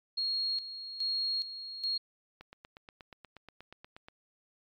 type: tone with tremolo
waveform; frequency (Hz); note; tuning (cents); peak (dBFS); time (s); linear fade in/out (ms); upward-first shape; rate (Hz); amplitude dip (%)
sine; 4283; C8; +40; -29; 0.17-1.98; 10; square; 1.2; 70
type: click train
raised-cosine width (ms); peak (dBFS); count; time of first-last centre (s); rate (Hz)
0.3; -32; 15; 2.41-4.085; 8.36
effects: MP3 96 kbps